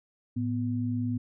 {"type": "tone pair together", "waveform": "sine", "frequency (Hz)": [110, 246.8], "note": ["A2", "B3"], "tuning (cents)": [0, -1], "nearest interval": "octave + major second", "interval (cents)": 1399, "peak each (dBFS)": [-30, -29], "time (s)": [0.36, 1.18], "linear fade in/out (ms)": 10, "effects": []}